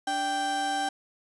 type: tone pair together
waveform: 35% pulse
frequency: 292.4 / 784 Hz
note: D4 / G5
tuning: -7 / 0 cents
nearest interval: octave + perfect fourth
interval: 1707 cents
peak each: -35 / -25 dBFS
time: 0.07-0.89 s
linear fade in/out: 5 ms
effects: resampled to 24000 Hz + 10-bit